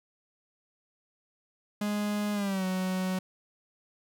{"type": "tone with pitch glide", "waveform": "45% pulse", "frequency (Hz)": [207.7, 186.11], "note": ["G#3", "F#3"], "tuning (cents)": [0, 10], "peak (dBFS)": -28, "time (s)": [1.81, 3.19], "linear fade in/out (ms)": 5, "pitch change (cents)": -190, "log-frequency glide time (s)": [2.33, 2.65], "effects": []}